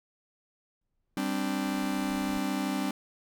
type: noise with exponential growth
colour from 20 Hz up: brown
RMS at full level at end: -44 dBFS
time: 0.81-2.38 s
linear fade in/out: 5 ms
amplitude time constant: 340 ms
type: chord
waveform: 45% pulse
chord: G suspended fourth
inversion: none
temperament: just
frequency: 196 / 261.3 / 294 Hz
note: G3 / C4 / D4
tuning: 0 / -2 / +2 cents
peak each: -33 dBFS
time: 1.17-2.91 s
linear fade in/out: 2 ms
effects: none